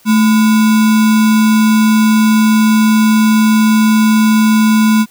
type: tone with sample-and-hold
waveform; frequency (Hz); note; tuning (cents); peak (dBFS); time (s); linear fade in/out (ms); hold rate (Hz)
sine; 218; A3; -16; -6; 0.05-5.06; 50; 1225
effects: white hiss -47 dBFS RMS until 5.1 s